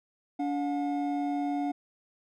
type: tone pair together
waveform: triangle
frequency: 287 / 721 Hz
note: D4 / F#5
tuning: -40 / -45 cents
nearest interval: octave + major third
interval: 1595 cents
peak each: -27 / -31 dBFS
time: 0.39-1.72 s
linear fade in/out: 10 ms
effects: none